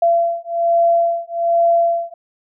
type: beating tone pair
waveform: sine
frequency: 679 / 680.2 Hz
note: F5 / F5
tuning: -49 / -46 cents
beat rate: 1.2 Hz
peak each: -16 dBFS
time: 0.02-2.14 s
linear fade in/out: 5 ms
effects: none